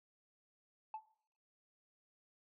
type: tone with exponential decay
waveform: sine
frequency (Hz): 871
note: A5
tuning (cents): -18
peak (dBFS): -36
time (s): 0.94-1.06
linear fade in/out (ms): 2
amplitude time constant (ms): 26
effects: noise-tail reverb RT60 0.6 s tail -18 dB re dry + tanh soft clip ceiling -38 dBFS